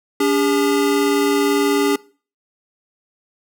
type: tone pair together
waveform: square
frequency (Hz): 285.5 / 403.8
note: D4 / G#4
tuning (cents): -49 / -49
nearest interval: tritone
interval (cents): 600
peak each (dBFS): -18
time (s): 0.2-1.96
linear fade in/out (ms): 5
effects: noise-tail reverb RT60 0.4 s tail -22 dB re dry